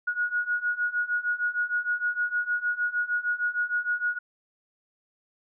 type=beating tone pair; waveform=sine; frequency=1447 / 1453.5 Hz; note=F#6 / F#6; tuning=-39 / -31 cents; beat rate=6.5 Hz; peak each=-29 / -27 dBFS; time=0.07-4.19 s; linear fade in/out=10 ms; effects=none